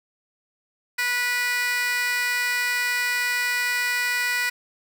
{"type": "tone with high-pass filter", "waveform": "15% pulse", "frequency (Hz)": 489.9, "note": "B4", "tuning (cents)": -14, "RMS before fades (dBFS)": -24, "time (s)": [0.98, 4.5], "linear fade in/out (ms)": 10, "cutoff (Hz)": 2000, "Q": 2.1, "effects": []}